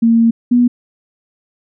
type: tone pair in turn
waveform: sine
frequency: 229.6 / 243.3 Hz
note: A#3 / B3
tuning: -26 / -26 cents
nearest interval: minor second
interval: 100 cents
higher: second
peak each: -7 dBFS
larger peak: neither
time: 0.02-0.31 / 0.51-0.68 s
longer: first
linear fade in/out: 10 ms
effects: none